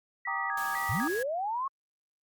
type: tone with vibrato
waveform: sine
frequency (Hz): 1798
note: A6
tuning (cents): +37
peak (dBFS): -33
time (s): 0.25-1.23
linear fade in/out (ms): 5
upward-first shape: square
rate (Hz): 2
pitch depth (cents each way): 140
type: chord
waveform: sine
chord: Eb major seventh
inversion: first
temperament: equal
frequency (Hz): 784 / 932.3 / 1174.7 / 1244.5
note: G5 / Bb5 / D6 / Eb6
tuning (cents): 0 / 0 / 0 / 0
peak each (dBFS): -37 / -37 / -37 / -36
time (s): 0.27-1.08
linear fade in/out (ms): 5
type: noise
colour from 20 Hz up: white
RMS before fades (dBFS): -43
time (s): 0.57-1.23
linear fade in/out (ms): 5
type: linear sweep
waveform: sine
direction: up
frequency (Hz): 78.2 to 1108.7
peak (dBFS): -29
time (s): 0.89-1.68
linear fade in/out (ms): 5
effects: Opus 48 kbps